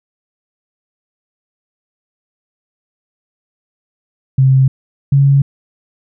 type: tone pair in turn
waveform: sine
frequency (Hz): 132.7 / 138.95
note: C3 / C#3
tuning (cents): +25 / +4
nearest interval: minor second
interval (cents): 79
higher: second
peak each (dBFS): -6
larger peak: neither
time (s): 4.38-4.68 / 5.12-5.42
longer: neither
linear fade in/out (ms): 5
effects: none